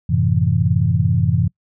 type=chord; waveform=sine; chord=F# half-diminished seventh; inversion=none; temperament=equal; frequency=92.5 / 110 / 130.81 / 164.81 Hz; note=F#2 / A2 / C3 / E3; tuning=0 / 0 / 0 / 0 cents; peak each=-19 dBFS; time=0.09-1.48 s; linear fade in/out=10 ms; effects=noise-tail reverb RT60 0.1 s tail -25 dB re dry